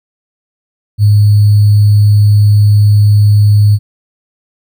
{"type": "tone with sample-and-hold", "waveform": "sine", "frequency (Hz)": 103.83, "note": "G#2", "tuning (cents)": 0, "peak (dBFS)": -3, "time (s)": [0.98, 3.79], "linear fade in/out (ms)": 50, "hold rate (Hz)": 4410, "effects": []}